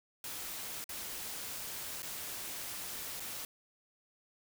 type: noise with dropouts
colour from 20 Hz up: white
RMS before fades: -42 dBFS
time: 0.24-3.45 s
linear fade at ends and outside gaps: 2 ms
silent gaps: 0.842-0.891 / 2.022-2.029 / 3.198-3.202 s
effects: none